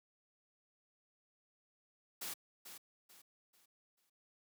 white noise with echo, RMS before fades -43 dBFS, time 2.21-2.34 s, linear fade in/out 10 ms, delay 440 ms, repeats 4, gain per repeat -9 dB, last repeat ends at 4.1 s, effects high-pass 150 Hz 12 dB/octave

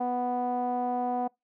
sawtooth tone with low-pass filter, 246.9 Hz, B3, in tune, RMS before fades -29 dBFS, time 0-1.28 s, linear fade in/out 10 ms, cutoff 800 Hz, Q 9.8, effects noise-tail reverb RT60 0.2 s tail -26 dB re dry

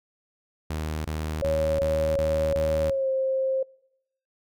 sawtooth tone bursts, 77.78 Hz, D#2, in tune, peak -24 dBFS, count 6, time 0.7-2.905 s, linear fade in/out 5 ms, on 350 ms, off 21 ms
sine tone with pitch glide, 554.4 to 529.4 Hz, C#5 to C5, 0 to +20 cents, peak -22 dBFS, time 1.42-3.63 s, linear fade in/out 5 ms, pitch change -80 cents, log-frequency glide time 2.82-3.09 s
effects noise-tail reverb RT60 0.8 s tail -25 dB re dry

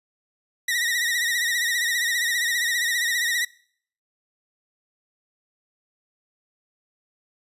sawtooth tone with vibrato, 1901 Hz, A#6, 33 cents sharp, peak -18 dBFS, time 0.68-3.45 s, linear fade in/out 5 ms, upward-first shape triangle, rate 15 Hz, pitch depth 88 cents each way, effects noise-tail reverb RT60 0.6 s tail -24 dB re dry + resampled to 32000 Hz

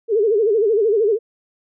sine tone with vibrato, 429 Hz, A4, 44 cents flat, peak -13 dBFS, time 0.08-1.19 s, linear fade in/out 50 ms, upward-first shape sine, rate 13 Hz, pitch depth 140 cents each way, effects none

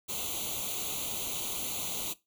white noise with comb filter, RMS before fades -35 dBFS, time 0.08-2.14 s, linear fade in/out 20 ms, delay 0.29 ms, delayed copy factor +1, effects noise-tail reverb RT60 0.2 s tail -18 dB re dry

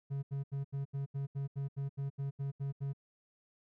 triangle tone bursts, 138.59 Hz, C#3, in tune, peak -32 dBFS, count 14, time 0.1-2.934 s, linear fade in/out 20 ms, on 130 ms, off 78 ms, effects none

